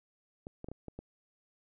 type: clicks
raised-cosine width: 2 ms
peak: -29 dBFS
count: 6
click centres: 0.469 / 0.644 / 0.686 / 0.716 / 0.883 / 0.99 s
effects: none